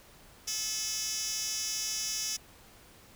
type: tone with high-pass filter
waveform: 10% pulse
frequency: 432.5 Hz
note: A4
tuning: 30 cents flat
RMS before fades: -34 dBFS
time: 0.47-2.37 s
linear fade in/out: 10 ms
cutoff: 4900 Hz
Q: 3.7
effects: pink hiss -56 dBFS RMS until 3.15 s